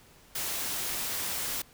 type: noise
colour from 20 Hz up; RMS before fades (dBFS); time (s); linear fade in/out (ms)
white; -33; 0.35-1.62; 5
effects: pink hiss -57 dBFS RMS until 1.73 s